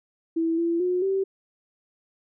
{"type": "tone with pitch steps", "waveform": "sine", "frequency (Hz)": [328.4, 337.3, 361.3, 386.6], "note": ["E4", "E4", "F#4", "G4"], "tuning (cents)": [-6, 40, -41, -24], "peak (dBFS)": -21, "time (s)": [0.36, 1.24], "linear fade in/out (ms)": 10, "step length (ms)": 220, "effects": []}